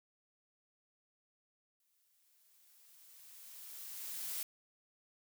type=noise with exponential growth; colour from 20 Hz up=blue; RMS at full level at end=-39 dBFS; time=1.8-4.43 s; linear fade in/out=2 ms; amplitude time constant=570 ms; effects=none